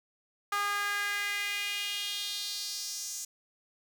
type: tone with high-pass filter sweep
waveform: sawtooth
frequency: 407.4 Hz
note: G#4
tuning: 33 cents flat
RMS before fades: -34 dBFS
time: 0.52-3.25 s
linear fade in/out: 5 ms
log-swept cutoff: 1200 to 6700 Hz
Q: 3
effects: none